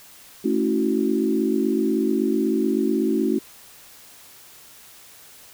sine tone cluster, 219.8 / 276 / 324.9 / 372.1 Hz, A3 / C#4 / E4 / F#4, -2 / -7 / -25 / +10 cents, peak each -24 dBFS, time 0.44-3.39 s, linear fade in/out 10 ms, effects white hiss -47 dBFS RMS until 5.53 s

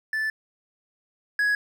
triangle tone pair in turn, 1753 / 1670.8 Hz, A6 / G#6, -7 / +10 cents, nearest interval minor second, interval 83 cents, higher first, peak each -22 / -18 dBFS, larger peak second, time 0.13-0.3 / 1.39-1.55 s, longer first, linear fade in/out 2 ms, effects none

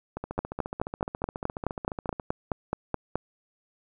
two click trains, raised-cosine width 1 ms, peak -12 / -19 dBFS, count 14 / 30, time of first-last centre 0.39-3.156 / 0.17-2.198 s, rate 4.7 / 14.3 Hz, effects none

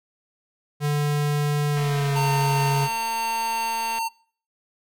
square tone with pitch glide, 146.83 to 139.96 Hz, D3 to C#3, 0 to +17 cents, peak -21 dBFS, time 0.8-2.89 s, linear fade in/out 50 ms, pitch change -83 cents, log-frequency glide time 1.7-2.15 s
click train, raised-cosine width 0.3 ms, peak -21 dBFS, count 504, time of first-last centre 1.77-3.986 s, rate 227 Hz
square tone, 909 Hz, A#5, 44 cents flat, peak -24 dBFS, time 2.15-4.09 s, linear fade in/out 20 ms
effects noise-tail reverb RT60 0.5 s tail -24 dB re dry

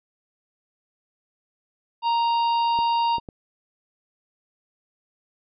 harmonic tone, 932.3 Hz, A#5, in tune, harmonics 1 / 3 / 4 / 5, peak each -19 / -33 / -37 / -37 dBFS, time 2.02-3.2 s, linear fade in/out 50 ms
clicks, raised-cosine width 2 ms, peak -23 dBFS, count 3, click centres 2.789 / 3.183 / 3.288 s
effects none

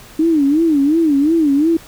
sine tone with vibrato, 303.6 Hz, D#4, 42 cents flat, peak -10 dBFS, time 0.19-1.77 s, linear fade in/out 5 ms, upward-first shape sine, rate 2.8 Hz, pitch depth 170 cents each way, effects pink hiss -40 dBFS RMS until 1.87 s

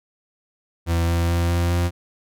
40% pulse tone with pitch steps, 84.2 / 84.88 / 85.57 / 86.27 / 86.97 Hz, E2 / F2 / F2 / F2 / F2, +37 / -49 / -35 / -21 / -7 cents, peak -17 dBFS, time 0.86-1.91 s, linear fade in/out 50 ms, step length 210 ms, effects none

